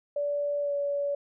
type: tone with pitch glide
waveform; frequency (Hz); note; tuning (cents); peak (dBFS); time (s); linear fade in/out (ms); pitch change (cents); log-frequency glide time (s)
sine; 578 to 570; D5 to C#5; -28 to +48; -26; 0.16-1.15; 5; -24; 0.61-0.73
effects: none